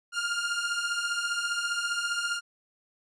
sawtooth beating tone pair, 1396.9 / 1411.9 Hz, F6 / F6, 0 / +18 cents, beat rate 15 Hz, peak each -29 / -26 dBFS, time 0.12-2.41 s, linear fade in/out 50 ms, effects resampled to 22050 Hz

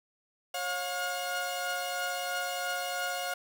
sawtooth tone cluster, 549 / 715 / 1427 Hz, C#5 / F5 / F6, -17 / +41 / +37 cents, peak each -35 / -31 / -32 dBFS, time 0.54-3.34 s, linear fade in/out 5 ms, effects none

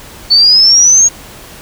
sine exponential sweep, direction up, 4435 to 6645 Hz, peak -3 dBFS, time 0.3-1.09 s, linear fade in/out 20 ms, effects pink hiss -33 dBFS RMS until 1.61 s

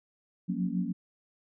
sine chord, Gb major seventh, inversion third, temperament equal with one note detuned, 178.49 / 185 / 233.1 / 277.2 Hz, F3 / Gb3 / Bb3 / Db4, +38 / 0 / 0 / 0 cents, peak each -32 / -32 / -35 / -37 dBFS, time 0.48-0.93 s, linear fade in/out 20 ms, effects none

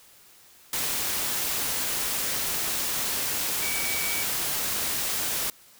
sine tone in noise, 2278 Hz, C#7, 47 cents sharp, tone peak -32 dBFS, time 3.62-4.23 s, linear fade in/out 2 ms, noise white, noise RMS -28 dBFS, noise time 0.73-5.5 s, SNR -7 dB, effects white hiss -54 dBFS RMS until 5.79 s

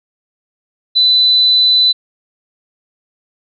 sine tone with amplitude modulation, 4000 Hz, B7, 21 cents sharp, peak -6 dBFS, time 0.95-1.93 s, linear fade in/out 20 ms, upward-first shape sine, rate 221 Hz, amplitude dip 25%, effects none

